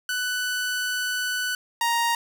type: tone pair in turn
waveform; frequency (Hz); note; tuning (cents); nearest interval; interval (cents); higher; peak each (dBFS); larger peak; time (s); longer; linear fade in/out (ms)
sawtooth; 1492 / 935.3; F#6 / A#5; +14 / +6; minor sixth; 808; first; -21 / -17; second; 0.09-1.55 / 1.81-2.15; first; 2
effects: none